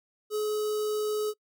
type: tone with notch filter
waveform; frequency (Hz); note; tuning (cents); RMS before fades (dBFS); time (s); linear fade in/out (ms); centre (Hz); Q
square; 424.8; G#4; +39; -29; 0.3-1.34; 50; 2100; 0.72
effects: noise-tail reverb RT60 0.1 s tail -26 dB re dry